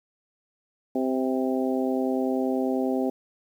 harmonic tone with a mistuned harmonic, 130.2 Hz, C3, 8 cents flat, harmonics 2 / 3 / 4 / 5 / 6, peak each -25 / -29 / -31 / -33 / -35 dBFS, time 0.95-3.1 s, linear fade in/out 5 ms, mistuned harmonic 6, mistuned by +22 cents, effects 9-bit

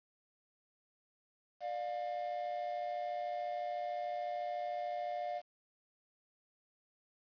triangle tone pair together, 595 / 708.8 Hz, D5 / F5, +22 / +25 cents, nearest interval minor third, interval 303 cents, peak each -39 / -36 dBFS, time 1.6-5.42 s, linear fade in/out 50 ms, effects resampled to 11025 Hz + 10-bit

